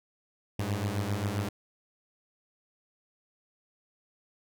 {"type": "beating tone pair", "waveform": "sawtooth", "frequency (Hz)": [98, 105.5], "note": ["G2", "G#2"], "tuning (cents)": [0, 28], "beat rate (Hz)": 7.5, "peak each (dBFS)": -28, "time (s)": [0.59, 1.49], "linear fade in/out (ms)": 5, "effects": []}